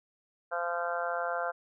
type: harmonic tone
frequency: 172.4 Hz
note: F3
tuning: 22 cents flat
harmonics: 3 / 4 / 5 / 6 / 7 / 8 / 9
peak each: -36 / -34 / -41 / -41 / -43 / -36 / -40 dBFS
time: 0.51-1.52 s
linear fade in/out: 20 ms
effects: none